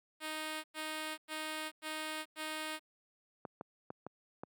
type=tone bursts; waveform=5% pulse; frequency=311.1 Hz; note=D#4; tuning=in tune; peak=-27 dBFS; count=5; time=0.2-2.796 s; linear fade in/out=50 ms; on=440 ms; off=99 ms
type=clicks; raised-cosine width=1 ms; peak=-28 dBFS; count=5; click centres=3.452 / 3.611 / 3.904 / 4.066 / 4.435 s
effects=high-pass 150 Hz 12 dB/octave